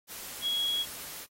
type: tone in noise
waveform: sine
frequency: 3323 Hz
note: G#7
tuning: in tune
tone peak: -27 dBFS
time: 0.41-0.86 s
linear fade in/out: 50 ms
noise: white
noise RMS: -42 dBFS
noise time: 0.07-1.27 s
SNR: +12 dB
effects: AAC 48 kbps